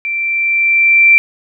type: tone with level ramp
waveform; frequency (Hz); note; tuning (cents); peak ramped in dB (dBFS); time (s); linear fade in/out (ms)
sine; 2349; D7; 0; -16 to -3; 0.05-1.18; 0
effects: none

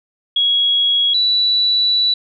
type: tone pair in turn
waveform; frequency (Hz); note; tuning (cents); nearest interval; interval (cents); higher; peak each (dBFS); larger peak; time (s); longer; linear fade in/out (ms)
sine; 3322 / 3948; G#7 / B7; 0 / -1; minor third; 299; second; -12; neither; 0.36-1.14 / 1.14-2.14; second; 5
effects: none

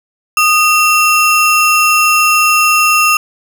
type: ring-modulated tone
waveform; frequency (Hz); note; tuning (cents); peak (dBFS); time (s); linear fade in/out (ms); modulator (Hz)
square; 1975.5; B6; 0; -5; 0.37-3.17; 2; 738
effects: none

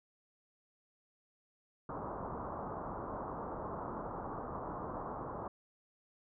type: low-pass noise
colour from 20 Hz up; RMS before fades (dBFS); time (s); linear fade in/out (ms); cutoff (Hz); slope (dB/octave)
white; -42; 1.89-5.48; 2; 1200; 48
effects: none

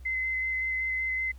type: tone with vibrato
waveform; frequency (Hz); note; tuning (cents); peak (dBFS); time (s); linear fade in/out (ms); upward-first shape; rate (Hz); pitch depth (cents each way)
sine; 2054; C7; -33; -27; 0.05-1.32; 10; square; 5.3; 8
effects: added 63 Hz sine -43 dBFS peak until 1.38 s + pink hiss -63 dBFS RMS until 1.38 s

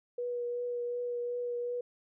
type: tone with vibrato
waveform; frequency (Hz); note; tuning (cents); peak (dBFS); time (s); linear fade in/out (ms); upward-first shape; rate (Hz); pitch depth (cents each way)
sine; 484.3; B4; -34; -32; 0.18-1.81; 5; triangle; 2.7; 16
effects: none

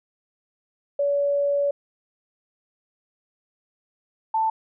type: tone pair in turn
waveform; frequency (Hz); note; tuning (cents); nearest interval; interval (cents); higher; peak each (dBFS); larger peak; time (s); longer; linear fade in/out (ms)
sine; 569 / 885.4; C#5 / A5; +45 / +11; minor sixth; 766; second; -19; neither; 0.99-1.71 / 4.34-4.5; first; 5
effects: none

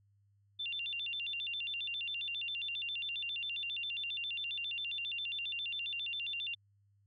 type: tone with vibrato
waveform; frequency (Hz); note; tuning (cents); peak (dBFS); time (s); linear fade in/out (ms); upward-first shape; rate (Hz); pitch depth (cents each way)
sine; 3136; G7; 0; -36; 0.59-6.55; 10; square; 7.4; 210
effects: added 100 Hz sine -67 dBFS peak until 7.06 s

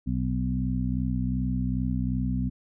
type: harmonic tone with a mistuned harmonic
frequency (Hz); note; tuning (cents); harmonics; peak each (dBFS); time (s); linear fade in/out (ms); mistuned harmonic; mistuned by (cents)
62.6; B1; +24; 1 / 2 / 3 / 4; -30 / -30 / -30 / -30; 0.06-2.5; 20; 1; -30
effects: none

